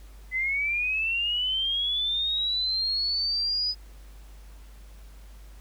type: linear sweep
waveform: sine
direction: up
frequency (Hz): 2012 to 5000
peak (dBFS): -24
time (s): 0.31-3.75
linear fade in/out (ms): 50
effects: added 50 Hz sine -44 dBFS peak until 5.6 s + pink hiss -57 dBFS RMS until 5.6 s